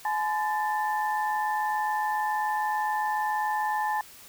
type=tone cluster; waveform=sine; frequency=850 / 1017 / 1771 Hz; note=G#5 / C6 / A6; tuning=+40 / -50 / +11 cents; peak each=-26 / -33 / -33 dBFS; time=0.05-4.01 s; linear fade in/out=2 ms; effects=white hiss -49 dBFS RMS until 4.28 s